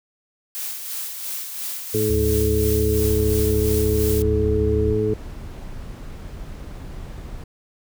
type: noise with tremolo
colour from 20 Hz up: blue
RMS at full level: -28 dBFS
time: 0.55-4.22 s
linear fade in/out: 0 ms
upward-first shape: sine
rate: 2.9 Hz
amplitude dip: 45%
type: harmonic tone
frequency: 107.1 Hz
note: A2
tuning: 46 cents flat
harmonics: 1 / 2 / 3 / 4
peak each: -24 / -28 / -27 / -20 dBFS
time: 1.94-5.14 s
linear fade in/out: 5 ms
type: tone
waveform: sine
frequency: 73.9 Hz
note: D2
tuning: 11 cents sharp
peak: -21 dBFS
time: 2.09-4.93 s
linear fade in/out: 10 ms
type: noise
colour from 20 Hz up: brown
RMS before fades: -34 dBFS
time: 3.01-7.44 s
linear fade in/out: 5 ms
effects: none